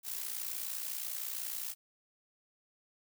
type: noise with amplitude modulation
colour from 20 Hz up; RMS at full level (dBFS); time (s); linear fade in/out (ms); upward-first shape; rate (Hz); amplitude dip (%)
blue; -36; 0.03-1.75; 50; sine; 60; 70
effects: none